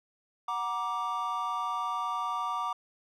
triangle chord, Gb augmented, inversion none, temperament equal with one note detuned, 740 / 943.7 / 1174.7 Hz, Gb5 / Bb5 / D6, 0 / +21 / 0 cents, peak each -36 / -33 / -30 dBFS, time 0.48-2.73 s, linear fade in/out 5 ms, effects none

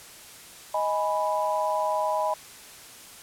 sine chord, G# minor, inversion second, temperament equal with one note detuned, 625.9 / 830.6 / 987.8 Hz, D#5 / G#5 / B5, +10 / 0 / 0 cents, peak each -27 / -29 / -27 dBFS, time 0.74-2.34 s, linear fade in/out 5 ms, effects white hiss -46 dBFS RMS until 3.22 s + low-pass 12000 Hz 12 dB/octave

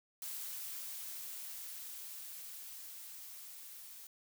blue noise with level ramp, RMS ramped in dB -43 to -52 dBFS, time 0.22-4.07 s, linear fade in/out 2 ms, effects none

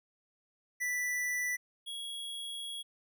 square tone pair in turn, 1975.5 / 3322 Hz, B6 / G#7, 0 / 0 cents, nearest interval major sixth, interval 900 cents, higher second, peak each -32 / -39 dBFS, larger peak first, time 0.8-1.57 / 1.86-2.83 s, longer second, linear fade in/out 20 ms, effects none

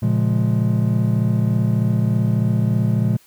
triangle chord, Bb minor seventh, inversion none, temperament just, 116.54 / 139.85 / 174.81 / 209.8 Hz, Bb2 / Db3 / F3 / Ab3, 0 / +16 / +2 / +18 cents, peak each -16 / -21 / -21 / -20 dBFS, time 0.02-3.17 s, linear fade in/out 10 ms, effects white hiss -53 dBFS RMS until 3.26 s

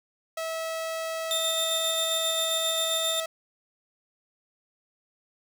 sawtooth tone, 649 Hz, E5, 27 cents flat, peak -26 dBFS, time 0.37-3.26 s, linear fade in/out 5 ms
sawtooth tone with tremolo, 3611 Hz, A7, 44 cents sharp, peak -22 dBFS, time 1.31-3.2 s, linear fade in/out 0 ms, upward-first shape square, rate 7.5 Hz, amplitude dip 25%
effects none

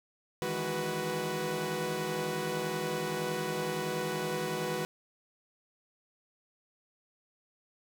sawtooth tone cluster, 154.5 / 165.2 / 207 / 372 / 492.8 Hz, D#3 / E3 / G#3 / F#4 / B4, -12 / +4 / -5 / +9 / -4 cents, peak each -37 / -37 / -37 / -32 / -32 dBFS, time 0.42-4.85 s, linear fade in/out 0 ms, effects none

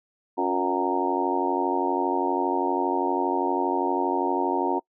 harmonic tone with a mistuned harmonic, 92.5 Hz, F#2, in tune, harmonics 3 / 4 / 5 / 6 / 7 / 8 / 9 / 10, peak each -29 / -27 / -34 / -36 / -35 / -30 / -33 / -27 dBFS, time 0.37-4.8 s, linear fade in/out 20 ms, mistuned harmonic 4, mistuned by -47 cents, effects noise-tail reverb RT60 0.1 s tail -25 dB re dry

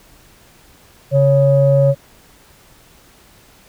sine tone pair together, 138.59 / 554.4 Hz, C#3 / C#5, 0 / 0 cents, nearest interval 2 octaves, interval 2400 cents, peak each -11 dBFS, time 1.11-1.95 s, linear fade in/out 50 ms, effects tanh soft clip ceiling -2 dBFS + pink hiss -48 dBFS RMS until 3.68 s

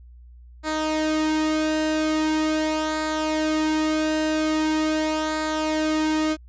sawtooth tone with flanger, 311.1 Hz, D#4, in tune, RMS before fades -23 dBFS, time 0.63-6.37 s, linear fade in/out 50 ms, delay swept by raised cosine 0.34 to 2.34 ms, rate 0.42 Hz, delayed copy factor -0.55, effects added 60 Hz sine -43 dBFS peak until 6.48 s + resampled to 16000 Hz

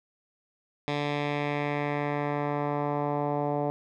10% pulse tone with low-pass filter sweep, 145.8 Hz, D3, 12 cents flat, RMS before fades -29 dBFS, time 0.88-3.7 s, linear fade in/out 0 ms, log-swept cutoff 3600 to 720 Hz, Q 1.6, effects none

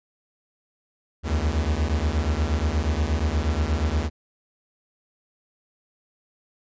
45% pulse beating tone pair, 71.8 / 80.2 Hz, D2 / E2, -39 / -47 cents, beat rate 8.4 Hz, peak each -24 dBFS, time 1.23-4.1 s, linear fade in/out 50 ms, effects resampled to 16000 Hz

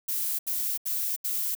violet noise bursts, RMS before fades -29 dBFS, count 4, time 0.08-1.551 s, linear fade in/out 10 ms, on 310 ms, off 77 ms, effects none

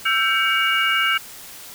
sine tone cluster, 1334 / 1568 / 2259 / 2850 Hz, E6 / G6 / C#7 / F7, +20 / 0 / +32 / +34 cents, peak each -22 dBFS, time 0.05-1.18 s, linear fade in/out 10 ms, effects white hiss -39 dBFS RMS until 1.74 s

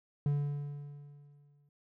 triangle tone with exponential decay, 144.3 Hz, D3, 30 cents flat, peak -24 dBFS, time 0.26-1.69 s, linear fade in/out 2 ms, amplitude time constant 310 ms, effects none

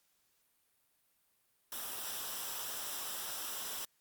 white noise with comb filter, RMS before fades -41 dBFS, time 1.72-3.85 s, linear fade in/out 2 ms, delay 0.45 ms, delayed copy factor -0.55, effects white hiss -75 dBFS RMS until 4 s + Opus 48 kbps

